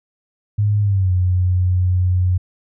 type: tone with pitch glide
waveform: sine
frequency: 103.83 to 90.91 Hz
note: G#2 to F#2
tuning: 0 to -30 cents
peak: -13 dBFS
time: 0.58-2.38 s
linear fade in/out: 10 ms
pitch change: -230 cents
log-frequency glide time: 0.81-1.12 s
effects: none